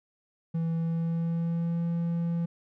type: tone with pitch glide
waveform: triangle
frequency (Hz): 164.81 to 169.15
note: E3 to E3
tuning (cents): 0 to +45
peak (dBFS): -24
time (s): 0.54-2.46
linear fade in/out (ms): 10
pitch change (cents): +45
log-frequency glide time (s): 0.75-1.84
effects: none